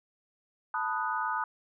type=chord; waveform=sine; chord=B dominant seventh; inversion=third; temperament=equal; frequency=880 / 987.8 / 1244.5 / 1480 Hz; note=A5 / B5 / D#6 / F#6; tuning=0 / 0 / 0 / 0 cents; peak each=-34 / -35 / -33 / -35 dBFS; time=0.74-1.44 s; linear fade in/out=2 ms; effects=none